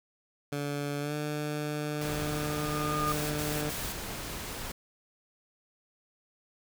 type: tone with pitch glide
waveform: 15% pulse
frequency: 144.1 to 149.44 Hz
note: D3 to D3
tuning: -33 to +30 cents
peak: -25 dBFS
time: 0.52-3.7 s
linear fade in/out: 5 ms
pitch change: +63 cents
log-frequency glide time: 1-1.14 s
type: tone with exponential growth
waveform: sine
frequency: 1218 Hz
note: D#6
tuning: 37 cents flat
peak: -27 dBFS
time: 1.46-3.12 s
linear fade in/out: 1 ms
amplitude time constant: 360 ms
type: noise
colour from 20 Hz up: pink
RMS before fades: -38 dBFS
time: 2.01-4.72 s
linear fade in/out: 5 ms
type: noise bursts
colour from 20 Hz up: white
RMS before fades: -39 dBFS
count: 3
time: 3.07-3.928 s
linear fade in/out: 10 ms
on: 240 ms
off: 69 ms
effects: none